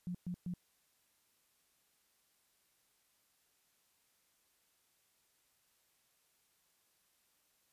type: tone bursts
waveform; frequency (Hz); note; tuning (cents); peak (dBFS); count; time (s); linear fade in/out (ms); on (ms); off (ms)
sine; 177.7; F3; +30; -37; 3; 0.07-0.538; 0; 76; 120
effects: white hiss -75 dBFS RMS until 7.72 s + resampled to 32000 Hz